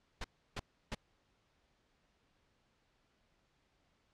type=noise bursts; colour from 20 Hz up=pink; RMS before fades=-39 dBFS; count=3; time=0.21-0.949 s; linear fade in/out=5 ms; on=33 ms; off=320 ms; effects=pink hiss -75 dBFS RMS until 4.13 s + low-pass 5000 Hz 12 dB/octave